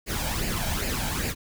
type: noise with flanger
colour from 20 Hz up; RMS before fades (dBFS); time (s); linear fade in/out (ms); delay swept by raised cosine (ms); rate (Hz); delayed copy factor
pink; -28; 0.06-1.35; 50; 0.41 to 1.32; 2.5; +0.6
effects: none